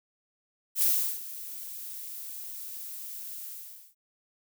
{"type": "noise with ADSR envelope", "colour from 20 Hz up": "violet", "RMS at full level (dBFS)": -23, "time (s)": [0.75, 3.95], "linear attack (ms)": 77, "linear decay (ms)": 360, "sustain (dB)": -17, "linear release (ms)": 490, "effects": []}